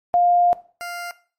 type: tone pair in turn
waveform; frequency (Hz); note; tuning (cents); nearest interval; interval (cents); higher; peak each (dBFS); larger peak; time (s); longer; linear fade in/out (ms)
sine / 20% pulse; 704 / 698.7; F5 / F5; +14 / +1; unison; 13; first; -13 / -24; first; 0.14-0.53 / 0.81-1.11; first; 0
effects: noise-tail reverb RT60 0.4 s tail -17 dB re dry + MP3 64 kbps